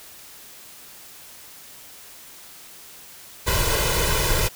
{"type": "noise with comb filter", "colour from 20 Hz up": "pink", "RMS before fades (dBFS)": -21, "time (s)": [3.46, 4.49], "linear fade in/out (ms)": 20, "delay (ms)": 2, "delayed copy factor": 0.85, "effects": ["white hiss -44 dBFS RMS until 4.55 s"]}